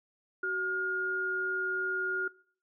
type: tone pair together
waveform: sine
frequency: 375.2 / 1422 Hz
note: F#4 / F6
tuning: +24 / +31 cents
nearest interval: octave + major seventh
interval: 2307 cents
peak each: -37 / -30 dBFS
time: 0.43-2.28 s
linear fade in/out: 5 ms
effects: noise-tail reverb RT60 0.5 s tail -21 dB re dry